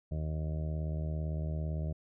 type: harmonic tone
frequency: 77.78 Hz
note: D#2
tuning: in tune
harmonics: 1 / 2 / 3 / 4 / 5 / 6 / 7 / 8 / 9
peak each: -34 / -36 / -51 / -51 / -51 / -57 / -52 / -48 / -60 dBFS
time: 0.11-1.93 s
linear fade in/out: 10 ms
effects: none